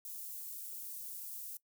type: high-pass noise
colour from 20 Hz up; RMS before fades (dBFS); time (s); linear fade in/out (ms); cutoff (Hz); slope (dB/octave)
white; -45; 0.05-1.57; 2; 11000; 12
effects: noise-tail reverb RT60 0.1 s tail -20 dB re dry